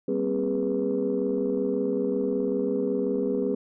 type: tone cluster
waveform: sine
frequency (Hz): 197 / 239.2 / 264.6 / 410.3 / 488.6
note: G3 / A#3 / C4 / G#4 / B4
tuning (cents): +9 / +45 / +20 / -21 / -19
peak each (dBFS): -31 / -34 / -28 / -27 / -29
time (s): 0.08-3.55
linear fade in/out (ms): 5
effects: tanh soft clip ceiling -15 dBFS